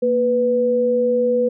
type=tone pair together; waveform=sine; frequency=233.2 / 494.1 Hz; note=A#3 / B4; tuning=+1 / +1 cents; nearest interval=octave + minor second; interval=1300 cents; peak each=-23 / -15 dBFS; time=0.02-1.49 s; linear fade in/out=10 ms; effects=none